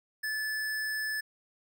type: tone with hard clipping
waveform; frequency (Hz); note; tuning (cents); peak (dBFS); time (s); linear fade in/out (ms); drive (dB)
sine; 1736; A6; -24; -32; 0.23-1.21; 10; 18
effects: none